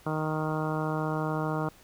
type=harmonic tone; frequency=155.6 Hz; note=D#3; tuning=in tune; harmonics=1 / 2 / 3 / 4 / 5 / 6 / 7 / 8 / 9; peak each=-31 / -34 / -36 / -37 / -38 / -39 / -39 / -40 / -41 dBFS; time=0.06-1.69 s; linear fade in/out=5 ms; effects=pink hiss -56 dBFS RMS until 1.83 s